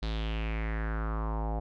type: tone with low-pass filter sweep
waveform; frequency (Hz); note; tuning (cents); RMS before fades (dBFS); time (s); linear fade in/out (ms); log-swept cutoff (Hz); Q
square; 54.6; A1; -13; -32; 0.02-1.6; 10; 4100 to 740; 4.1
effects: none